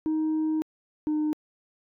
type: tone pair in turn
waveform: sine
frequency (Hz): 313 / 304.8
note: D#4 / D#4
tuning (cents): +10 / -36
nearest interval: unison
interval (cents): 46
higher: first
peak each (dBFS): -21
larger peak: neither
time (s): 0.06-0.62 / 1.07-1.33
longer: first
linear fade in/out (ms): 0
effects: tanh soft clip ceiling -22 dBFS